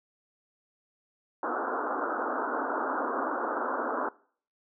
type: band-pass noise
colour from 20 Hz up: white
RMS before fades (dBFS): -31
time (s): 1.43-4.09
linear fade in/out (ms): 2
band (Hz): 240 to 1500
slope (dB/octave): 96
effects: noise-tail reverb RT60 0.5 s tail -22 dB re dry